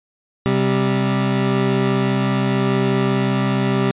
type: tone pair together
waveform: 25% pulse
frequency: 130.96 / 196 Hz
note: C3 / G3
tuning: +2 / 0 cents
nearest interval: perfect fifth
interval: 698 cents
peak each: -15 dBFS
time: 0.46-3.91 s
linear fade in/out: 0 ms
effects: resampled to 8000 Hz